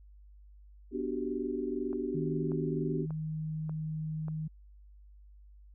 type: chord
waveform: sine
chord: G major seventh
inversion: first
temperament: equal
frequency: 246.9 / 293.7 / 370 / 392 Hz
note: B3 / D4 / F#4 / G4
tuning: 0 / 0 / 0 / 0 cents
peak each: -37 dBFS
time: 0.91-3.07 s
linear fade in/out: 50 ms
type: click train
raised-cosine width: 1 ms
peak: -33 dBFS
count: 5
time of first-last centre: 1.93-4.283 s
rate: 1.7 Hz
type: tone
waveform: sine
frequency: 156.5 Hz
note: D#3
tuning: 10 cents sharp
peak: -33 dBFS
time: 2.14-4.48 s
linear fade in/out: 10 ms
effects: added 50 Hz sine -52 dBFS peak until 5.74 s